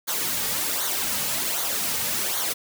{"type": "noise with flanger", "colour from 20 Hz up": "white", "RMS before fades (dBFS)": -26, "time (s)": [0.07, 2.54], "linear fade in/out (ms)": 20, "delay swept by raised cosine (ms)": [0.38, 2.98], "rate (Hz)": 1.3, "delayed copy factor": -0.65, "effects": []}